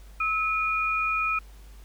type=tone pair together; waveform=sine; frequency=1295 / 2445 Hz; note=E6 / D#7; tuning=-31 / -31 cents; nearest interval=major seventh; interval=1100 cents; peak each=-26 / -26 dBFS; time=0.2-1.39 s; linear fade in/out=5 ms; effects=added 50 Hz sine -44 dBFS peak until 1.84 s + pink hiss -57 dBFS RMS until 1.84 s